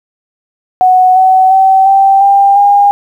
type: tone with pitch steps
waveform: sine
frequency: 740 / 753.4 / 767 / 780.8 / 794.9 / 809.3 Hz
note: F#5 / F#5 / G5 / G5 / G5 / G#5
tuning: 0 / +31 / -38 / -7 / +24 / -45 cents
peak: -3 dBFS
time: 0.81-2.91 s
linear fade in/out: 0 ms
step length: 350 ms
effects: 7-bit